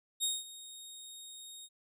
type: tone with ADSR envelope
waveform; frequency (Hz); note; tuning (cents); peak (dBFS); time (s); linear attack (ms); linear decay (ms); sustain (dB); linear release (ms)
20% pulse; 3729; A#7; 0; -23; 0.2-1.69; 35; 200; -18; 46
effects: none